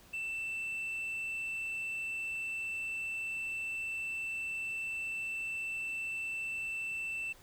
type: tone with hard clipping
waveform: triangle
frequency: 2665 Hz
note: E7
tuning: 18 cents sharp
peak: -34 dBFS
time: 0.13-7.33 s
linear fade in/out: 10 ms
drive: 1 dB
effects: pink hiss -59 dBFS RMS until 7.42 s